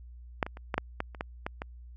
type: clicks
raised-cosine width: 0.5 ms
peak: -10 / -22 / -30 / -14 / -11 / -15 / -29 / -17 / -17 / -20 dBFS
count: 10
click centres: 0.428 / 0.465 / 0.571 / 0.742 / 0.78 / 1.004 / 1.148 / 1.209 / 1.465 / 1.619 s
effects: added 60 Hz sine -45 dBFS peak until 1.96 s